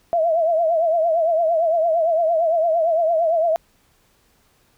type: tone with vibrato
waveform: sine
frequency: 659.3 Hz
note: E5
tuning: in tune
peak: -15 dBFS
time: 0.13-3.56 s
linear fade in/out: 0 ms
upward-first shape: triangle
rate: 8.8 Hz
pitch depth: 110 cents each way
effects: pink hiss -60 dBFS RMS until 4.77 s